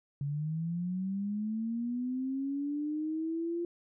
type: linear sweep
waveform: sine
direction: up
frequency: 139.3 to 346.3 Hz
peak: -31 dBFS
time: 0.21-3.65 s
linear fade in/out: 2 ms
effects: none